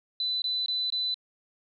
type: tone bursts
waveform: sine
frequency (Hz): 4000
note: B7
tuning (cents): +21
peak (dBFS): -26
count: 4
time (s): 0.2-1.143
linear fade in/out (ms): 2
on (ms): 220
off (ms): 21
effects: none